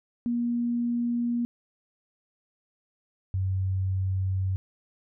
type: tone pair in turn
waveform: sine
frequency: 238.2 / 94.72 Hz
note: A#3 / F#2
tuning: +38 / +41 cents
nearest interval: octave + major third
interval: 1597 cents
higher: first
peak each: -24 dBFS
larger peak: neither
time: 0.26-1.45 / 3.34-4.56 s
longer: second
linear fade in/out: 0 ms
effects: none